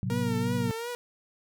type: chord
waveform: sine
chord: F# diminished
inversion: first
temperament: equal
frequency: 110 / 130.81 / 185 Hz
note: A2 / C3 / F#3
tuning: 0 / 0 / 0 cents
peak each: -32 dBFS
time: 0.03-0.71 s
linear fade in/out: 0 ms
type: tone with vibrato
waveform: sawtooth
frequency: 466.2 Hz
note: A#4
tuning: in tune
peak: -29 dBFS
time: 0.1-0.95 s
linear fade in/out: 0 ms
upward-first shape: triangle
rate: 2.8 Hz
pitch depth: 87 cents each way
type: tone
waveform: sine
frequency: 241 Hz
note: B3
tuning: 42 cents flat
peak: -30 dBFS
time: 0.11-0.7 s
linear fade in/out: 0 ms
effects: none